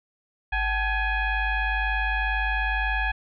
sine tone with frequency modulation, 866 Hz, A5, 28 cents flat, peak -22 dBFS, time 0.52-3.12 s, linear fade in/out 10 ms, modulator 815 Hz, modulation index 1.9, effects none

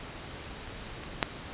clicks, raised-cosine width 0.3 ms, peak -27 / -27 / -7 dBFS, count 3, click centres 0.675 / 1.036 / 1.228 s, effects pink hiss -42 dBFS RMS until 1.53 s + resampled to 8000 Hz

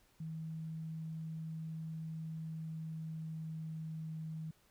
sine tone with pitch glide, 160 to 158.62 Hz, D#3 to D#3, +49 to +34 cents, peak -40 dBFS, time 0.2-4.51 s, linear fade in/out 5 ms, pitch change -15 cents, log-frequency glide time 2.29-4.14 s, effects pink hiss -70 dBFS RMS until 4.7 s

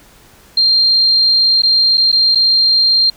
sine tone with dropouts, 4186 Hz, C8, in tune, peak -8 dBFS, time 0.57-3.1 s, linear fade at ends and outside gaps 5 ms, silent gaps 1.621-1.633 / 1.973-1.977 / 2.118-2.126 / 2.349-2.355 s, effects pink hiss -45 dBFS RMS until 3.16 s

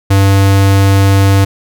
square tone, 98 Hz, G2, in tune, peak -6 dBFS, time 0.1-1.45 s, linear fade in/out 10 ms, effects none

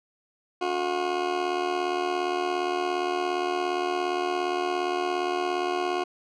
20% pulse tone with amplitude modulation, 360 Hz, F#4, 47 cents flat, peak -17 dBFS, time 0.61-6.04 s, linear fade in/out 10 ms, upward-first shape sine, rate 77.3 Hz, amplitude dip 65%, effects low-pass 4000 Hz 12 dB/octave

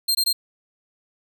sawtooth tone bursts, 4186 Hz, C8, in tune, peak -15 dBFS, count 3, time 0.08-0.33 s, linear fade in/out 10 ms, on 70 ms, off 20 ms, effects none

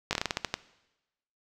slowing click train, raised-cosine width 0.2 ms, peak -10 dBFS, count 10, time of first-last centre 0.11-0.541 s, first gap 19 ms, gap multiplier 1.22, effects noise-tail reverb RT60 1.0 s tail -18 dB re dry

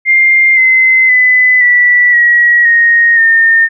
sine tone with pitch steps, 2107 / 2056 / 2007 / 1959.1 / 1912.1 / 1866.3 / 1821.6 Hz, C7 / C7 / B6 / B6 / A#6 / A#6 / A#6, +12 / -31 / +27 / -14 / +43 / +2 / -40 cents, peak -4 dBFS, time 0.05-3.69 s, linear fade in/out 50 ms, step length 520 ms, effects none

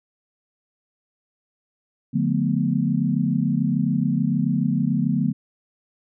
sine chord, B half-diminished seventh, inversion first, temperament equal with one note detuned, 146.83 / 178.49 / 220 / 246.9 Hz, D3 / F3 / A3 / B3, 0 / +38 / 0 / 0 cents, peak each -24 dBFS, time 2.13-5.33 s, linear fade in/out 20 ms, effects none

